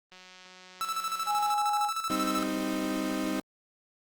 click train, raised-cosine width 0.2 ms, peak -33 dBFS, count 260, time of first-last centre 0.12-1.528 s, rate 184 Hz
45% pulse tone with tremolo, 1318.5 Hz, E6, in tune, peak -28 dBFS, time 0.81-2.43 s, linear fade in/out 0 ms, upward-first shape square, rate 13 Hz, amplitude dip 60%
sine tone, 830.6 Hz, G#5, in tune, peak -26 dBFS, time 1.26-1.91 s, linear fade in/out 50 ms
35% pulse chord, C minor, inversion second, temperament equal with one note detuned, 196 / 260 / 311.1 Hz, G3 / C4 / Eb4, 0 / -11 / 0 cents, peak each -34 / -32 / -30 dBFS, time 2.1-3.4 s, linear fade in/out 2 ms
effects Opus 24 kbps

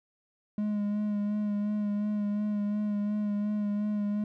triangle tone with vibrato, 207.7 Hz, G#3, in tune, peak -25 dBFS, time 0.58-4.24 s, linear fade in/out 2 ms, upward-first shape sine, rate 2.8 Hz, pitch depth 24 cents each way, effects none

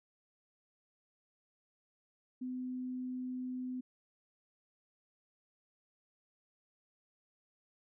sine tone, 253.6 Hz, B3, 46 cents sharp, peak -37 dBFS, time 2.41-3.81 s, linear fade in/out 10 ms, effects none

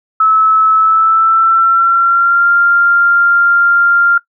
sine tone with pitch glide, 1300 to 1393.3 Hz, E6 to F6, -24 to -4 cents, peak -6 dBFS, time 0.2-4.18 s, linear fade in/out 5 ms, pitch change +120 cents, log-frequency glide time 0.75-2.49 s, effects noise-tail reverb RT60 0.1 s tail -19 dB re dry

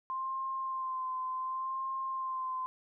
sine tone with vibrato, 1046.5 Hz, C6, in tune, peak -33 dBFS, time 0.1-2.66 s, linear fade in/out 0 ms, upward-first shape sine, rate 0.68 Hz, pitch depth 25 cents each way, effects none

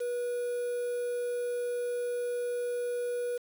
triangle tone with quantisation, 485.8 Hz, B4, 29 cents flat, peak -28 dBFS, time 0-3.38 s, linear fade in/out 10 ms, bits 8, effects none

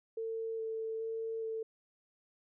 sine tone with vibrato, 447.7 Hz, A4, 30 cents sharp, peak -35 dBFS, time 0.17-1.63 s, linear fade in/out 5 ms, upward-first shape square, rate 1.2 Hz, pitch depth 9 cents each way, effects none

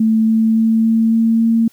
sine tone with pitch steps, 221.3 / 222.6 / 223.9 / 225.2 / 226.5 / 227.8 Hz, A3 / A3 / A3 / A3 / A#3 / A#3, +10 / +20 / +30 / +40 / -50 / -40 cents, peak -10 dBFS, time 0-1.68 s, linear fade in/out 5 ms, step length 280 ms, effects white hiss -53 dBFS RMS until 1.72 s

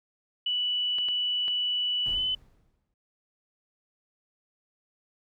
sine tone with pitch glide, 2960 to 3019 Hz, F#7 to F#7, 0 to +34 cents, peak -25 dBFS, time 0.46-2.35 s, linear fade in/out 5 ms, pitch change +34 cents, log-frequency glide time 2.12-2.19 s
clicks, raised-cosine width 0.3 ms, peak -26 dBFS, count 3, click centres 0.985 / 1.086 / 1.481 s
brown noise with exponential decay, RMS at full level -39 dBFS, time 2.06-2.94 s, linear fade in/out 2 ms, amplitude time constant 190 ms
effects none

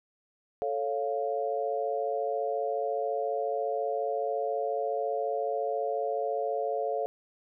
sine chord, A augmented, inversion none, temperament equal, 440 / 554.4 / 698.5 Hz, A4 / C#5 / E#5, 0 / 0 / 0 cents, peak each -32 dBFS, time 0.62-7.06 s, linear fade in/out 0 ms, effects none

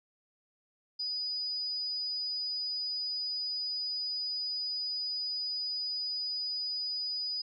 sine tone, 4955 Hz, D#8, 8 cents flat, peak -32 dBFS, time 0.99-7.42 s, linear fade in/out 10 ms, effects none

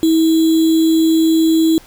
sine tone with sample-and-hold, 322.9 Hz, E4, 36 cents flat, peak -9 dBFS, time 0.03-1.78 s, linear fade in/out 0 ms, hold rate 3675 Hz, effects pink hiss -44 dBFS RMS until 1.86 s

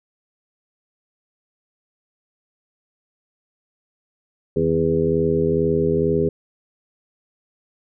harmonic tone with a mistuned harmonic, 82.2 Hz, E2, 4 cents flat, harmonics 1 / 2 / 3 / 4 / 5 / 6, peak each -30 / -23 / -25 / -27 / -19 / -25 dBFS, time 4.56-6.29 s, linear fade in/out 5 ms, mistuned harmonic 2, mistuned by -73 cents, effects none

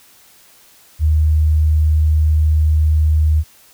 sine tone, 77.3 Hz, D#2, 11 cents flat, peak -10 dBFS, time 0.99-3.44 s, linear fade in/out 50 ms, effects white hiss -48 dBFS RMS until 3.73 s

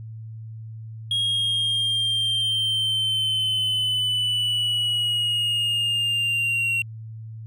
triangle linear sweep, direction down, 3279 to 2737 Hz, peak -19 dBFS, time 1.11-6.82 s, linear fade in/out 2 ms, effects added 111 Hz sine -34 dBFS peak until 7.46 s

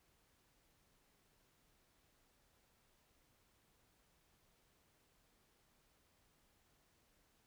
silence, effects pink hiss -75 dBFS RMS until 7.46 s

